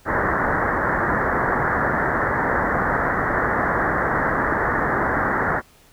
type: low-pass noise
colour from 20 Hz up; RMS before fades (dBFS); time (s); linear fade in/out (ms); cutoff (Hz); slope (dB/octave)
white; -21; 0.05-5.62; 50; 1900; 96
effects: pink hiss -53 dBFS RMS until 5.92 s